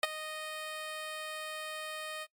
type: tone with ADSR envelope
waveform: 10% pulse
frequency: 620 Hz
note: D#5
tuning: 6 cents flat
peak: -15 dBFS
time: 0.03-2.27 s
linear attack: 3 ms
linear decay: 24 ms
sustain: -15 dB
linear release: 48 ms
effects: noise-tail reverb RT60 0.1 s tail -22 dB re dry + MP3 64 kbps